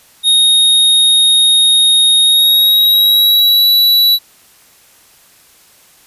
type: tone with pitch glide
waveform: square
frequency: 3729 to 3933 Hz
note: A#7 to B7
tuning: 0 to -8 cents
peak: -7 dBFS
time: 0.23-4.19 s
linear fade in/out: 50 ms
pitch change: +92 cents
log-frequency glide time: 2.21-3.67 s
effects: white hiss -46 dBFS RMS until 6.06 s + resampled to 32000 Hz